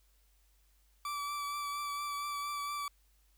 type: tone with vibrato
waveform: 40% pulse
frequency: 1158 Hz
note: D6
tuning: 25 cents flat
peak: -35 dBFS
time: 1.05-2.88 s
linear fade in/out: 2 ms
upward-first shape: triangle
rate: 4.3 Hz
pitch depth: 21 cents each way
effects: added 50 Hz sine -66 dBFS peak until 3.37 s + white hiss -73 dBFS RMS until 3.37 s